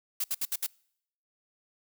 blue noise bursts, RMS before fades -30 dBFS, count 5, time 0.2-0.665 s, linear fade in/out 5 ms, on 41 ms, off 65 ms, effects noise-tail reverb RT60 0.7 s tail -26 dB re dry

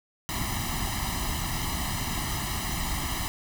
pink noise with comb filter, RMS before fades -30 dBFS, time 0.29-3.28 s, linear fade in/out 0 ms, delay 1 ms, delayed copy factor +0.9, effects none

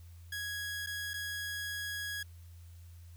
sawtooth tone with dropouts, 1661.2 Hz, G#6, in tune, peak -33 dBFS, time 0.32-2.23 s, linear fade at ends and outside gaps 5 ms, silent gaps 0.863-0.87 / 1.135-1.139 s, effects added 85 Hz sine -49 dBFS peak until 3.16 s + white hiss -66 dBFS RMS until 3.16 s

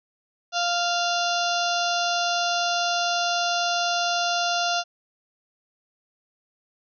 harmonic tone with a mistuned harmonic, 696 Hz, F5, 6 cents flat, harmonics 1 / 2 / 4 / 5 / 6 / 7 / 8 / 9, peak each -25 / -28 / -31 / -32 / -33 / -33 / -34 / -35 dBFS, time 0.52-4.84 s, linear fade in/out 50 ms, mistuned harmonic 9, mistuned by -27 cents, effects none

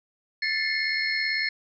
sine tone cluster, 1760 / 2091 / 2169 / 4287 / 5270 Hz, A6 / C7 / C#7 / C8 / E8, 0 / -2 / -38 / +41 / -1 cents, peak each -29 / -31 / -29 / -30 / -38 dBFS, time 0.42-1.49 s, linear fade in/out 5 ms, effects none

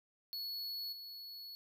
square tone with level steps, 4388 Hz, C#8, 18 cents flat, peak -40 / -47 dBFS, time 0.33-1.55 s, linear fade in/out 0 ms, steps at 0.92 s, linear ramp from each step 10 ms, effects none

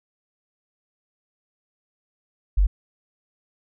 sine tone, 47.88 Hz, G1, 40 cents flat, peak -14 dBFS, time 2.57-2.67 s, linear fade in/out 10 ms, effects none

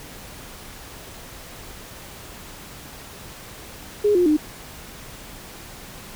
sine tone with pitch steps, 415.3 / 355.3 / 304 Hz, G#4 / F4 / D#4, 0 / +30 / -40 cents, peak -14 dBFS, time 4.04-4.37 s, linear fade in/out 10 ms, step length 110 ms, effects pink hiss -40 dBFS RMS until 6.15 s

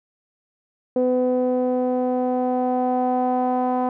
sawtooth tone with low-pass filter sweep, 251.9 Hz, B3, 34 cents sharp, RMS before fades -21 dBFS, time 0.96-3.89 s, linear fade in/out 2 ms, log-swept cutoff 530 to 860 Hz, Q 4.2, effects none

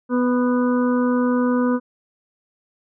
harmonic tone with a mistuned harmonic, 247.8 Hz, B3, 6 cents sharp, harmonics 1 / 2 / 4 / 5 / 6, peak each -17 / -23 / -29 / -31 / -33 dBFS, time 0.09-1.8 s, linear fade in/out 50 ms, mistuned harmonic 5, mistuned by -16 cents, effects none

